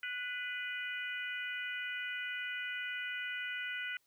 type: harmonic tone with a mistuned harmonic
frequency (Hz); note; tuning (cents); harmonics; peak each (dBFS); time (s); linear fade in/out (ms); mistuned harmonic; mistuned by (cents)
491.9; B4; -7; 3 / 4 / 5 / 6; -40 / -42 / -44 / -46; 0.03-3.97; 2; 4; +30
effects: white hiss -75 dBFS RMS until 4.06 s